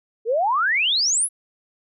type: exponential sweep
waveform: sine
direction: up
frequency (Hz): 425.8 to 11290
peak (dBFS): -17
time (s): 0.25-1.29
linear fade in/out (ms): 50
effects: none